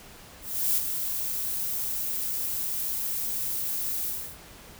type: noise with ADSR envelope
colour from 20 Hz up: violet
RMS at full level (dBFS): -23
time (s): 0.41-4.38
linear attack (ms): 350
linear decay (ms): 42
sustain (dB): -7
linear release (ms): 320
effects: pink hiss -48 dBFS RMS until 4.79 s